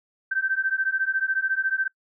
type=beating tone pair; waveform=sine; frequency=1547 / 1561 Hz; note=G6 / G6; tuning=-23 / -8 cents; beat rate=14 Hz; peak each=-25 dBFS; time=0.31-1.88 s; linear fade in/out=10 ms; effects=noise-tail reverb RT60 0.1 s tail -22 dB re dry